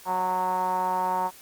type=tone with low-pass filter; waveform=5% pulse; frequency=184 Hz; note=F#3; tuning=9 cents flat; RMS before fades=-26 dBFS; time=0.05-1.31 s; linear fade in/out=50 ms; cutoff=910 Hz; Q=6.6; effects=white hiss -49 dBFS RMS until 1.41 s + Opus 48 kbps